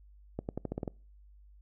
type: accelerating click train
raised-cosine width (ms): 2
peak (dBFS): -21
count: 8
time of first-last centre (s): 0.39-0.878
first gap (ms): 99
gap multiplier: 0.88
effects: noise-tail reverb RT60 0.4 s tail -26 dB re dry + added 50 Hz sine -54 dBFS peak until 1.61 s